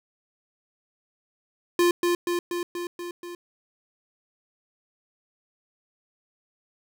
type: tone with echo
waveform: square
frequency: 349.2 Hz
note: F4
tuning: in tune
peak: -18 dBFS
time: 1.79-1.91 s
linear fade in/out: 2 ms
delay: 240 ms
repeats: 6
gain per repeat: -3 dB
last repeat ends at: 3.35 s
effects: none